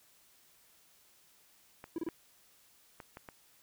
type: clicks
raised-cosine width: 0.5 ms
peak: -31 dBFS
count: 5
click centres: 1.841 / 2.088 / 3.002 / 3.171 / 3.288 s
type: tone bursts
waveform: triangle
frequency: 330 Hz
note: E4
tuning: 2 cents sharp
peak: -31 dBFS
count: 3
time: 1.96-2.087 s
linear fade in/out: 2 ms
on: 23 ms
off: 29 ms
effects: white hiss -65 dBFS RMS until 3.62 s